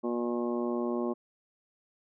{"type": "harmonic tone", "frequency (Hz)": 119.8, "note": "A#2", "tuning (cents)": 48, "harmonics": [2, 3, 4, 5, 6, 7, 8, 9], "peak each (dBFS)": [-32, -32, -40, -38, -48, -44, -51, -42], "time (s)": [0.03, 1.14], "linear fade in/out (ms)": 20, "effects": []}